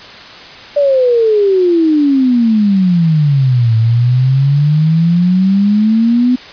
sine exponential two-way sweep, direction down then up, 587 to 111.1 to 253.6 Hz, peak -7 dBFS, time 0.76-6.36 s, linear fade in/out 10 ms, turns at 3.76 s, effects white hiss -32 dBFS RMS until 6.52 s + resampled to 11025 Hz

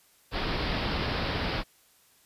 pink low-pass noise, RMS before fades -30 dBFS, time 0.31-1.64 s, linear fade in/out 50 ms, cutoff 5100 Hz, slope 96 dB/octave, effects white hiss -62 dBFS RMS until 2.25 s + resampled to 32000 Hz

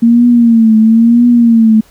sine tone with vibrato, 229.9 Hz, A#3, 24 cents flat, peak -3 dBFS, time 0.02-1.81 s, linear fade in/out 10 ms, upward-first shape triangle, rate 1 Hz, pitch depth 96 cents each way, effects pink hiss -46 dBFS RMS until 1.9 s

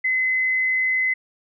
sine tone, 2038 Hz, C7, 46 cents flat, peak -18 dBFS, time 0.04-1.14 s, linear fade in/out 10 ms, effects none

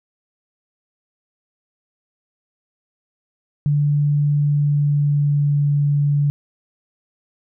sine tone with pitch glide, 146 to 144.41 Hz, D3 to D3, -10 to -29 cents, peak -14 dBFS, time 3.66-6.3 s, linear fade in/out 0 ms, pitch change -19 cents, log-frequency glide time 4.35-5.69 s, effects none

